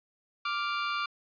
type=tone pair together; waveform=sawtooth; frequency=1174.7 / 1398.7 Hz; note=D6 / F6; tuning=0 / +2 cents; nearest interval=minor third; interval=302 cents; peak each=-27 / -30 dBFS; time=0.45-1.06 s; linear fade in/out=5 ms; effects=resampled to 11025 Hz